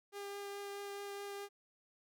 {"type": "tone with vibrato", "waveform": "sawtooth", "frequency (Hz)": 402.1, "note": "G4", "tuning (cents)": 44, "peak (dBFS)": -39, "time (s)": [0.12, 1.49], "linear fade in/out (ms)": 50, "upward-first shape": "triangle", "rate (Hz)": 4.7, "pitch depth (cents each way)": 10, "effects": []}